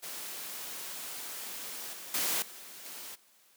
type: noise with level steps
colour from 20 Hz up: white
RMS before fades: -41 / -45 / -31 / -48 / -44 dBFS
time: 0.02-3.16 s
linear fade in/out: 20 ms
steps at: 1.93 / 2.14 / 2.42 / 2.85 s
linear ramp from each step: 2 ms
effects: white hiss -64 dBFS RMS until 3.56 s + high-pass 200 Hz 12 dB/octave